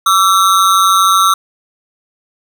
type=ring-modulated tone; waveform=square; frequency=1244.5 Hz; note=D#6; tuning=in tune; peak=-5 dBFS; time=0.06-1.34 s; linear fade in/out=5 ms; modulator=93.6 Hz; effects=none